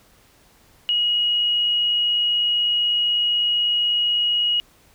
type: tone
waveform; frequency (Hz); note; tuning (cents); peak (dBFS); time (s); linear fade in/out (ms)
sine; 2896; F#7; -38; -17; 0.89-4.6; 0
effects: pink hiss -55 dBFS RMS until 4.94 s